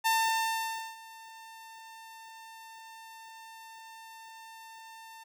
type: tone with ADSR envelope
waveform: sawtooth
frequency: 898 Hz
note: A5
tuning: 35 cents sharp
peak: -20 dBFS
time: 0.04-5.24 s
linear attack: 24 ms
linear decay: 890 ms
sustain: -23 dB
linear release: 12 ms
effects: none